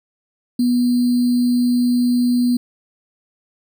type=tone with sample-and-hold; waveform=sine; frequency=244.8 Hz; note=B3; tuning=15 cents flat; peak=-13 dBFS; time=0.59-2.57 s; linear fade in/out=5 ms; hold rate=4410 Hz; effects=none